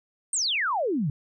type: exponential sweep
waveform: sine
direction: down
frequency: 8880 to 130.81 Hz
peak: -23 dBFS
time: 0.33-1.1 s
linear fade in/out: 2 ms
effects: none